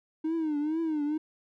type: tone with vibrato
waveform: triangle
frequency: 310 Hz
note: D#4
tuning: 6 cents flat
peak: -24 dBFS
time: 0.24-1.18 s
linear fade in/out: 10 ms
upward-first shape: triangle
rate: 2.2 Hz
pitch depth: 130 cents each way
effects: tanh soft clip ceiling -21 dBFS